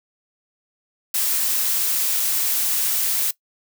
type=noise; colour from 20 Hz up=blue; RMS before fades=-21 dBFS; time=1.14-3.31 s; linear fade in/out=5 ms; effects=noise-tail reverb RT60 0.1 s tail -20 dB re dry